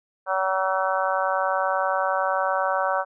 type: harmonic tone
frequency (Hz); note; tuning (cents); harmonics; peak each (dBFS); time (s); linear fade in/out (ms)
189.5; F#3; +42; 3 / 4 / 5 / 6 / 7 / 8; -26 / -27 / -28 / -29 / -29 / -30; 0.26-3.05; 50
effects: none